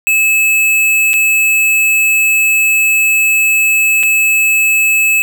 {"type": "tone with dropouts", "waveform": "square", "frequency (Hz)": 2600, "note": "E7", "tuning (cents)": -24, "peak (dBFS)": -9, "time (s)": [0.07, 5.22], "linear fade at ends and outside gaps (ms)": 0, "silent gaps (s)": [[1.133, 1.139], [4.03, 4.034]], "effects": []}